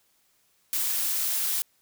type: noise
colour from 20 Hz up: blue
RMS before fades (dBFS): -27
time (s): 0.73-1.62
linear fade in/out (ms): 0
effects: white hiss -67 dBFS RMS until 1.81 s